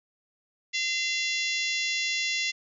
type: harmonic tone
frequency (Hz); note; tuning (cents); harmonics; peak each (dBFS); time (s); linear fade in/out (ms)
686; F5; -31; 3 / 4 / 5 / 6 / 7 / 8 / 9 / 10; -30 / -32 / -34 / -36 / -37 / -38 / -39 / -40; 0.73-2.52; 20
effects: none